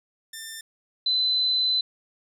10% pulse / sine tone pair in turn, 1790 / 4029 Hz, A6 / B7, +29 / +34 cents, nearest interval octave + major second, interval 1405 cents, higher second, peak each -27 / -20 dBFS, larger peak second, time 0.33-0.61 / 1.06-1.81 s, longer second, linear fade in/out 5 ms, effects none

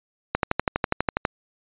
click train, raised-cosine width 0.5 ms, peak -5 dBFS, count 12, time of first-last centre 0.35-1.252 s, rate 12.2 Hz, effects resampled to 8000 Hz

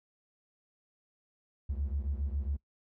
triangle beating tone pair, 67.9 / 75.2 Hz, C#2 / D2, -35 / +42 cents, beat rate 7.3 Hz, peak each -30 / -33 dBFS, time 1.69-2.57 s, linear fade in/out 10 ms, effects noise-tail reverb RT60 0.1 s tail -22 dB re dry + tanh soft clip ceiling -25 dBFS

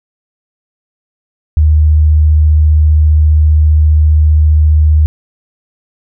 sine tone with vibrato, 76.7 Hz, D#2, 24 cents flat, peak -4 dBFS, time 1.57-5.06 s, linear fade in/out 0 ms, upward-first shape triangle, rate 15 Hz, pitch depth 12 cents each way, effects none

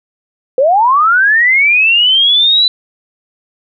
sine linear sweep, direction up, 493.9 to 4011 Hz, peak -6 dBFS, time 0.58-2.68 s, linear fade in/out 2 ms, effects none

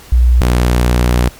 sine / sawtooth tone pair in turn, 60.7 / 60.7 Hz, B1 / B1, -29 / -29 cents, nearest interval unison, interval 0 cents, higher neither, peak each -5 dBFS, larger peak neither, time 0.12-0.41 / 0.41-1.29 s, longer second, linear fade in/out 5 ms, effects pink hiss -38 dBFS RMS until 1.39 s + MP3 96 kbps

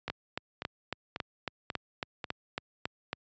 two click trains, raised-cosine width 0.3 ms, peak -16 / -19 dBFS, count 12 / 5, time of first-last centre 0.1-3.13 / 0.08-2.242 s, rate 3.63 / 1.85 Hz, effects high-pass 80 Hz 12 dB/octave + resampled to 16000 Hz

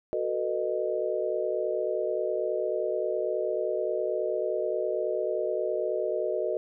sine chord, B dominant seventh, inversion second, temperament just, 370.4 / 444.5 / 493.9 / 617.4 Hz, F#4 / A4 / B4 / D#5, +2 / +18 / 0 / -14 cents, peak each -32 / -32 / -33 / -30 dBFS, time 0.13-6.57 s, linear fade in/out 0 ms, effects none

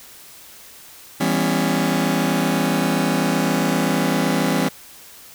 sawtooth chord, C# half-diminished seventh, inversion first, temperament just, 166.31 / 199.57 / 249.5 / 277.2 Hz, E3 / G3 / B3 / C#4, +16 / +31 / +18 / 0 cents, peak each -19 dBFS, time 1.2-4.69 s, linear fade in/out 10 ms, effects white hiss -43 dBFS RMS until 5.34 s

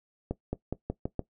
accelerating click train, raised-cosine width 2 ms, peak -17 dBFS, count 6, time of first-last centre 0.31-1.193 s, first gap 220 ms, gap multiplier 0.89, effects noise-tail reverb RT60 0.1 s tail -17 dB re dry

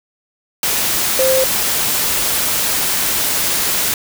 sine tone in noise, 523.3 Hz, C5, in tune, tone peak -12 dBFS, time 1.19-1.44 s, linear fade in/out 2 ms, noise white, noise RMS -17 dBFS, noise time 0.63-3.94 s, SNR +2 dB, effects none

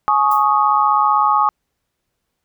sine chord, Ab suspended fourth, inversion none, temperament equal with one note detuned, 843.7 / 1108.7 / 1244.5 Hz, Ab5 / Db6 / Eb6, +27 / 0 / 0 cents, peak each -16 dBFS, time 0.08-1.49 s, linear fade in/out 0 ms
violet noise with exponential decay, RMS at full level -29 dBFS, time 0.31-0.51 s, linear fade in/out 5 ms, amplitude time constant 42 ms
effects pink hiss -74 dBFS RMS until 2.44 s

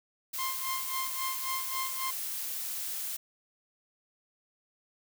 blue noise, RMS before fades -36 dBFS, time 0.33-3.17 s, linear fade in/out 10 ms
sawtooth tone with tremolo, 1054 Hz, C6, 12 cents sharp, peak -28 dBFS, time 0.38-2.11 s, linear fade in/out 10 ms, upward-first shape sine, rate 3.7 Hz, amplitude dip 85%
effects none

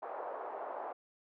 white band-pass noise, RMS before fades -42 dBFS, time 0.02-0.93 s, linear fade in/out 10 ms, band 470 to 940 Hz, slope 24 dB/octave, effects none

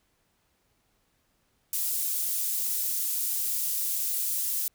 pink high-pass noise, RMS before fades -29 dBFS, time 1.73-4.68 s, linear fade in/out 2 ms, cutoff 11000 Hz, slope 12 dB/octave, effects pink hiss -71 dBFS RMS until 4.74 s

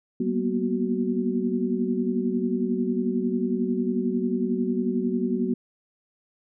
sine tone cluster, 190.3 / 233.6 / 244.7 / 372.8 Hz, F#3 / A#3 / B3 / F#4, +49 / +4 / -16 / +13 cents, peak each -29 / -27 / -27 / -29 dBFS, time 0.2-5.54 s, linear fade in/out 5 ms, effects none

